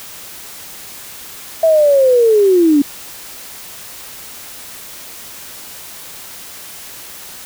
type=linear sweep; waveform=sine; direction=down; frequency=659.3 to 276.7 Hz; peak=-7 dBFS; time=1.63-2.82 s; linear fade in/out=5 ms; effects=white hiss -33 dBFS RMS until 7.45 s